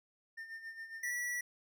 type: tone with tremolo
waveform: triangle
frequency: 1809 Hz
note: A6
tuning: 48 cents sharp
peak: -40 dBFS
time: 0.37-1.11 s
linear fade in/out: 10 ms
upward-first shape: sine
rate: 7.3 Hz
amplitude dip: 65%
type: tone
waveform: square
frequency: 1947 Hz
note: B6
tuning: 25 cents flat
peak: -36 dBFS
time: 1.03-1.41 s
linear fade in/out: 5 ms
effects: none